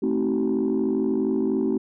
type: chord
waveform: sine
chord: A diminished seventh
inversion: none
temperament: just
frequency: 220 / 264 / 316.8 / 380.2 Hz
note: A3 / C4 / Eb4 / Gb4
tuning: 0 / +16 / +31 / +47 cents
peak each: -25 / -24 / -26 / -24 dBFS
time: 0.02-1.78 s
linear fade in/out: 10 ms
effects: tanh soft clip ceiling -15 dBFS